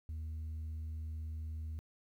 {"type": "tone", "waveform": "sine", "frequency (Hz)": 79, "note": "D#2", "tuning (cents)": 27, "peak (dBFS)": -36, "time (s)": [0.09, 1.79], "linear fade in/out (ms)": 0, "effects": ["tanh soft clip ceiling -38 dBFS", "12-bit"]}